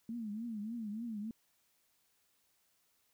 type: tone with vibrato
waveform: sine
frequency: 221 Hz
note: A3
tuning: 8 cents sharp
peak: -38 dBFS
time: 0.09-1.31 s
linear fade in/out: 2 ms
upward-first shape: triangle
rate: 3.4 Hz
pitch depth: 160 cents each way
effects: white hiss -75 dBFS RMS until 3.13 s